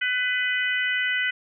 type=harmonic tone; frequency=499.5 Hz; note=B4; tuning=20 cents sharp; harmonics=3 / 4 / 5 / 6; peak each=-26 / -25 / -32 / -31 dBFS; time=0.01-1.31 s; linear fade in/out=10 ms; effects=none